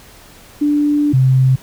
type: tone pair in turn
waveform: sine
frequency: 293.7 / 130.83 Hz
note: D4 / C3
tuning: 0 / 0 cents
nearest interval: octave + major second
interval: 1400 cents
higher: first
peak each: -11 / -8 dBFS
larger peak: second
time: 0.61-1.13 / 1.13-1.56 s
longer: first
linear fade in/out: 10 ms
effects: pink hiss -42 dBFS RMS until 1.62 s